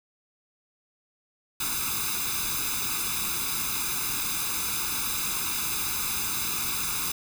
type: noise with comb filter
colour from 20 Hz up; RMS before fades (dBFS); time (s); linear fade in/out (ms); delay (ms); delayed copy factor
white; -29; 1.6-7.12; 5; 0.8; +1
effects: none